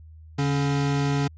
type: tone pair together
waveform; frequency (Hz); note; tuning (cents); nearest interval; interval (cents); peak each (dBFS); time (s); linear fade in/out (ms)
square; 142.66 / 277.2; D3 / C#4; -50 / 0; octave; 1150; -23 / -28; 0.38-1.28; 10
effects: added 79 Hz sine -43 dBFS peak until 1.37 s + resampled to 16000 Hz